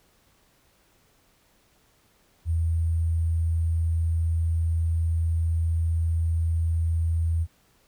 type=tone with sample-and-hold; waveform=sine; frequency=82.41 Hz; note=E2; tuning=in tune; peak=-21 dBFS; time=2.45-7.47 s; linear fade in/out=50 ms; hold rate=8820 Hz; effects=pink hiss -63 dBFS RMS until 7.87 s